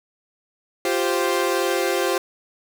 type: chord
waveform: sawtooth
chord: F suspended second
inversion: none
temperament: equal with one note detuned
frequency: 349.2 / 390.9 / 523.3 Hz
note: F4 / G4 / C5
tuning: 0 / -5 / 0 cents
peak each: -20 dBFS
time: 0.85-2.18 s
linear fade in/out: 2 ms
effects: none